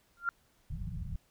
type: tone with exponential growth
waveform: sine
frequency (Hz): 1389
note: F6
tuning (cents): -10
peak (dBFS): -24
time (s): 0.17-0.29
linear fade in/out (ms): 1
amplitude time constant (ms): 24
type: low-pass noise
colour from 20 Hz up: pink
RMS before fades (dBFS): -38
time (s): 0.7-1.16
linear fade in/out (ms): 5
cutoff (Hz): 190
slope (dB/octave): 96
effects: pink hiss -69 dBFS RMS until 1.3 s